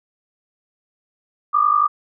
sine tone pair together, 1170.6 / 1222 Hz, D6 / D#6, -6 / -32 cents, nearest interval minor second, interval 74 cents, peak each -16 dBFS, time 1.53-1.88 s, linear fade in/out 20 ms, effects none

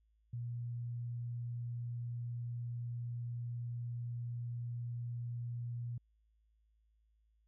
sine tone, 119.6 Hz, A#2, 45 cents sharp, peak -38 dBFS, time 0.33-5.98 s, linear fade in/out 5 ms, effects added 54 Hz sine -70 dBFS peak until 7.47 s

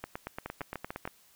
two click trains, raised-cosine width 0.5 ms, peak -21 / -21 dBFS, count 5 / 10, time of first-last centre 0.46-1.053 / 0.04-1.076 s, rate 6.74 / 8.69 Hz, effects white hiss -62 dBFS RMS until 1.35 s

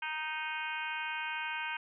harmonic tone, 311.1 Hz, D#4, in tune, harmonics 3 / 4 / 5 / 6 / 7 / 8 / 9 / 10, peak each -40 / -49 / -39 / -51 / -43 / -41 / -46 / -49 dBFS, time 0.02-1.77 s, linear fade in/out 5 ms, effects none

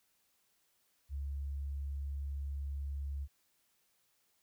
sine tone, 70 Hz, C#2, 18 cents sharp, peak -36 dBFS, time 1.09-3.28 s, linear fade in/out 50 ms, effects white hiss -75 dBFS RMS until 4.42 s

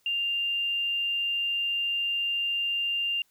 triangle tone with tanh clipping, 2794 Hz, F7, in tune, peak -25 dBFS, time 0.06-3.22 s, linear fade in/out 2 ms, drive 2 dB, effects white hiss -68 dBFS RMS until 3.3 s

